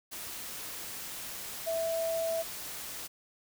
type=tone in noise; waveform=sine; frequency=658 Hz; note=E5; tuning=3 cents flat; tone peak=-29 dBFS; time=1.66-2.43 s; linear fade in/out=20 ms; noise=white; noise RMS=-41 dBFS; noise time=0.11-3.08 s; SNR=+9 dB; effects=none